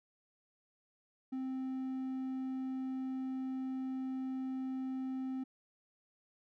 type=tone; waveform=triangle; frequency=261.6 Hz; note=C4; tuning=in tune; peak=-34 dBFS; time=1.32-5.44 s; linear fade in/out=10 ms; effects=none